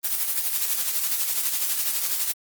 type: noise with tremolo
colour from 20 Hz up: blue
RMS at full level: -22 dBFS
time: 0.03-2.33 s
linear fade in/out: 20 ms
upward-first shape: triangle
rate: 12 Hz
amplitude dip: 60%
effects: Opus 24 kbps